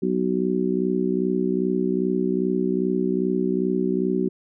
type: harmonic tone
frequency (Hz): 62.5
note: B1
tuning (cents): +21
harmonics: 3 / 4 / 5 / 6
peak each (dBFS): -25 / -26 / -27 / -24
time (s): 0.02-4.29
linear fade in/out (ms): 10
effects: none